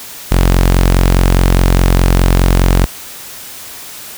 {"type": "tone", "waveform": "sawtooth", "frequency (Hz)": 44.85, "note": "F1", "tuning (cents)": 47, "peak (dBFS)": -3, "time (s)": [0.31, 2.86], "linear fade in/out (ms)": 10, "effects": ["white hiss -30 dBFS RMS until 4.17 s"]}